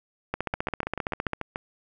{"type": "two click trains", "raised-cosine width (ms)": 0.5, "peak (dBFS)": [-12, -15], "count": [16, 8], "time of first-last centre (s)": [[0.34, 1.333], [0.54, 1.559]], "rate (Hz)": [15.1, 6.87], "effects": []}